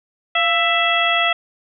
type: harmonic tone with a mistuned harmonic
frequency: 662 Hz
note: E5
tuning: 7 cents sharp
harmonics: 1 / 2 / 3 / 4 / 5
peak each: -21 / -21 / -21 / -21 / -21 dBFS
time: 0.35-1.33 s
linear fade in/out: 5 ms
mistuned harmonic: 1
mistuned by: +67 cents
effects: none